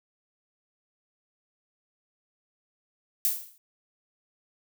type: noise with exponential decay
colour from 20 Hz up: violet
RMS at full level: -22 dBFS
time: 3.25-3.58 s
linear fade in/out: 0 ms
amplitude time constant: 70 ms
effects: none